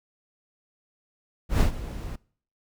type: noise with ADSR envelope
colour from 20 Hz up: brown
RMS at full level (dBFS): -17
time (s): 1.49-2.16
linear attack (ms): 120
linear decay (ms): 100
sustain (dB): -17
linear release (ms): 8
effects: noise-tail reverb RT60 0.5 s tail -23 dB re dry